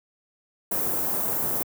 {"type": "band-stop noise", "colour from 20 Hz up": "white", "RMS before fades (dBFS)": -26, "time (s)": [0.71, 1.63], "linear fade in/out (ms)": 5, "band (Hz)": [810, 16000], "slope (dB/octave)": 12, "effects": ["high-pass 100 Hz 12 dB/octave"]}